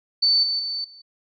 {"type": "tone with level steps", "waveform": "sine", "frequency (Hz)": 4523, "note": "C#8", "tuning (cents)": 34, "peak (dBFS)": [-15, -21, -25, -43], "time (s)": [0.22, 1.02], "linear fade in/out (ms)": 10, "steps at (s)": [0.43, 0.59, 0.84], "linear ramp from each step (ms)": 5, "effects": []}